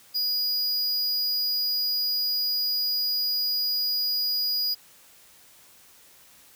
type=tone; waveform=square; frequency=4900 Hz; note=D#8; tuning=27 cents flat; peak=-24 dBFS; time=0.14-4.75 s; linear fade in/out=20 ms; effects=white hiss -54 dBFS RMS until 6.55 s